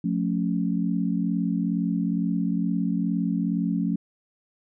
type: chord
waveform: sine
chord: F augmented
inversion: none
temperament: equal with one note detuned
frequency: 177.77 / 220 / 277.2 Hz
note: F3 / A3 / C#4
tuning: +31 / 0 / 0 cents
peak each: -25 / -27 / -28 dBFS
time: 0.04-3.96 s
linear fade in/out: 5 ms
effects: none